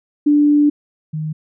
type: tone pair in turn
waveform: sine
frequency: 293.7 / 155.19 Hz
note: D4 / D#3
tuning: 0 / -4 cents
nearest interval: major seventh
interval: 1104 cents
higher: first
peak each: -9 / -20 dBFS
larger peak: first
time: 0.26-0.7 / 1.13-1.33 s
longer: first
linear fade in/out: 10 ms
effects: none